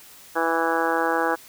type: harmonic tone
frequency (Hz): 164.81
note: E3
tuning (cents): 0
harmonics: 2 / 3 / 4 / 5 / 6 / 7 / 8 / 9 / 10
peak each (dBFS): -28 / -26 / -31 / -26 / -30 / -30 / -32 / -29 / -30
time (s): 0.35-1.36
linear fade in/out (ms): 20
effects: white hiss -47 dBFS RMS until 1.48 s